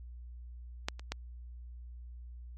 clicks, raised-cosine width 0.2 ms, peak -14 / -29 / -17 dBFS, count 3, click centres 0.885 / 0.995 / 1.12 s, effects added 60 Hz sine -44 dBFS peak until 2.57 s + MP3 64 kbps

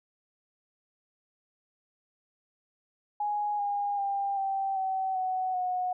sine tone with pitch steps, 830.6 / 813 / 795.8 / 779 / 762.5 / 746.4 / 730.6 Hz, G#5 / G#5 / G5 / G5 / G5 / F#5 / F#5, 0 / -37 / +26 / -11 / -48 / +15 / -22 cents, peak -27 dBFS, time 3.2-5.93 s, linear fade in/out 5 ms, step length 390 ms, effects none

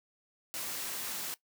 white high-pass noise, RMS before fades -38 dBFS, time 0.54-1.34 s, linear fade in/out 0 ms, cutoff 130 Hz, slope 12 dB/octave, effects noise-tail reverb RT60 0.1 s tail -17 dB re dry

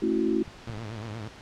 sine chord, F# minor seventh, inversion first, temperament equal with one note detuned, 220 / 271.8 / 329.6 / 370 Hz, A3 / C#4 / E4 / F#4, 0 / -34 / 0 / 0 cents, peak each -29 / -30 / -26 / -28 dBFS, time 0.02-0.43 s, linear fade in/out 5 ms
clicks, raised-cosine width 5 ms, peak -30 / -28 / -32 dBFS, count 3, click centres 0.479 / 0.698 / 0.774 s
sawtooth tone with vibrato, 110 Hz, A2, in tune, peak -31 dBFS, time 0.67-1.28 s, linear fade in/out 0 ms, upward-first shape sine, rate 8.5 Hz, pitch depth 110 cents each way
effects pink hiss -47 dBFS RMS until 1.41 s + low-pass 5000 Hz 12 dB/octave

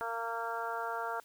harmonic tone, 230 Hz, A#3, 23 cents flat, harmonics 2 / 3 / 4 / 5 / 6 / 7, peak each -42 / -40 / -39 / -44 / -39 / -47 dBFS, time 0.01-1.2 s, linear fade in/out 0 ms, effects white hiss -62 dBFS RMS until 1.24 s

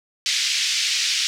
white band-pass noise, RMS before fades -22 dBFS, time 0.26-1.27 s, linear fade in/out 0 ms, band 2200 to 5800 Hz, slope 24 dB/octave, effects none

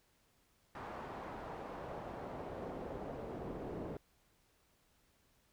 brown noise with band-pass filter sweep, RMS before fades -45 dBFS, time 0.75-3.97 s, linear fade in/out 2 ms, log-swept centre 990 to 440 Hz, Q 1.2, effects pink hiss -73 dBFS RMS until 5.52 s

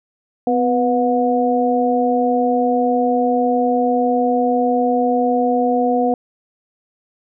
sine tone cluster, 251.3 / 493 / 725 Hz, B3 / B4 / F#5, +30 / -3 / -35 cents, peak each -18 dBFS, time 0.47-6.14 s, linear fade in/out 2 ms, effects none

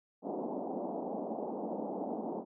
pink band-pass noise, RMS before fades -38 dBFS, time 0.22-2.45 s, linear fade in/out 50 ms, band 200 to 860 Hz, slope 48 dB/octave, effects none

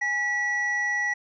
triangle tone pair together, 825 / 1940.8 Hz, G#5 / B6, -12 / -31 cents, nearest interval octave + minor third, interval 1481 cents, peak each -32 / -22 dBFS, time 0.01-1.14 s, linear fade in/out 10 ms, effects resampled to 16000 Hz

